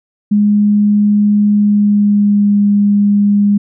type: tone with pitch glide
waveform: sine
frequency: 207.1 to 203.9 Hz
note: G#3 to G#3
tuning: -5 to -32 cents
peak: -7 dBFS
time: 0.31-3.58 s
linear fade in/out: 10 ms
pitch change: -27 cents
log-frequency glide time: 1.53-2.61 s
effects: none